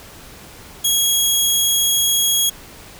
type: tone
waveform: 15% pulse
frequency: 3309 Hz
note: G#7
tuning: 7 cents flat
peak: -7 dBFS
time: 0.84-2.5 s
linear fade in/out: 10 ms
effects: pink hiss -40 dBFS RMS until 2.99 s